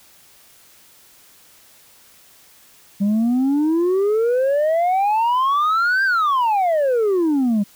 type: exponential two-way sweep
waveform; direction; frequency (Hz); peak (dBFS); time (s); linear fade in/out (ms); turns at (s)
sine; up then down; 196 to 1606 to 196; -12; 3-7.64; 20; 6.04
effects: tanh soft clip ceiling -14 dBFS + white hiss -50 dBFS RMS until 7.75 s